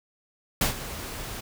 pink noise with ADSR envelope, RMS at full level -21 dBFS, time 0.61-1.41 s, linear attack 4 ms, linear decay 120 ms, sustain -15 dB, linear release 12 ms, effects none

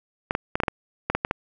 clicks, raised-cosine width 0.5 ms, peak -7 dBFS, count 10, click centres 0.309 / 0.351 / 0.555 / 0.602 / 0.635 / 0.682 / 1.1 / 1.15 / 1.249 / 1.311 s, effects none

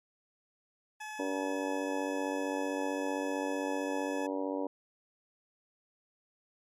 20% pulse tone, 856 Hz, A5, 48 cents flat, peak -35 dBFS, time 1-4.27 s, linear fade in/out 10 ms
harmonic tone, 95.5 Hz, G2, 45 cents flat, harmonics 3 / 4 / 5 / 6 / 7 / 8 / 9 / 10, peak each -35 / -42 / -38 / -38 / -48 / -48 / -47 / -43 dBFS, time 1.19-4.67 s, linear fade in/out 5 ms
effects low-pass 11000 Hz 12 dB/octave + MP3 64 kbps

